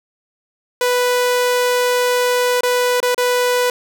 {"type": "tone with dropouts", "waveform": "sawtooth", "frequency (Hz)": 493.9, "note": "B4", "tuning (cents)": 0, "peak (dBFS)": -10, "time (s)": [0.81, 3.7], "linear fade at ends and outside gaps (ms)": 2, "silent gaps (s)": [[2.608, 2.633], [3.003, 3.028], [3.146, 3.179]], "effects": []}